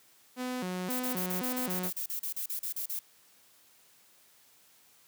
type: tone with vibrato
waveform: sawtooth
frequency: 214.3 Hz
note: A3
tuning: 45 cents flat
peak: -29 dBFS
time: 0.36-1.91 s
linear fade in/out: 50 ms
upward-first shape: square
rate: 1.9 Hz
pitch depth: 280 cents each way
type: noise bursts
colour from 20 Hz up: violet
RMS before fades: -35 dBFS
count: 16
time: 0.9-2.992 s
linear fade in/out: 5 ms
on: 97 ms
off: 36 ms
effects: white hiss -62 dBFS RMS until 5.07 s + high-pass 100 Hz 12 dB/octave